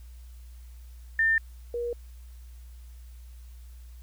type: tone pair in turn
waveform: sine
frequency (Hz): 1800 / 476.8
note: A6 / A#4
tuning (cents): +39 / +39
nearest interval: octave + major seventh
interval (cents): 2300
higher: first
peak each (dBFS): -20 / -28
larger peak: first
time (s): 1.19-1.38 / 1.74-1.93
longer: neither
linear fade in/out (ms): 2
effects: added 60 Hz sine -43 dBFS peak until 4.02 s + white hiss -62 dBFS RMS until 4.02 s